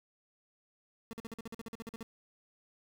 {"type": "tone bursts", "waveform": "30% pulse", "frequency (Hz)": 227.4, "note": "A#3", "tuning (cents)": -43, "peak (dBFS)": -38, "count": 14, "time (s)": [1.11, 2.029], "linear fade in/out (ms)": 0, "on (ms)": 22, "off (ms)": 47, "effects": []}